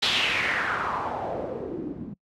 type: noise with low-pass filter sweep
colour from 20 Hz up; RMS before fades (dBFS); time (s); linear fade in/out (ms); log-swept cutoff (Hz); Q
white; -28; 0.02-2.14; 10; 3800 to 210; 3.5
effects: noise-tail reverb RT60 0.1 s tail -25 dB re dry + high-pass 60 Hz 12 dB/octave